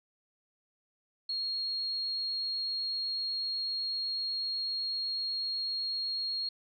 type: tone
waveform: sine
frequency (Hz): 4277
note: C8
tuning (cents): +37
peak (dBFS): -31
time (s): 1.29-6.49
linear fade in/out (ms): 5
effects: none